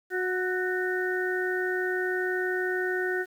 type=harmonic tone with a mistuned harmonic; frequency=366.6 Hz; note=F#4; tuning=16 cents flat; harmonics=1 / 2 / 4 / 5; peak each=-28 / -38 / -31 / -33 dBFS; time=0.1-3.26 s; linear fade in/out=50 ms; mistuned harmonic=4; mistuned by=+24 cents; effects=9-bit